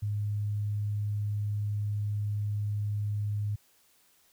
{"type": "tone", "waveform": "sine", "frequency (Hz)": 103.83, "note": "G#2", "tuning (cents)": 0, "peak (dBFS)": -28, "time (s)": [0.02, 3.56], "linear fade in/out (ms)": 10, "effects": ["white hiss -65 dBFS RMS until 4.32 s"]}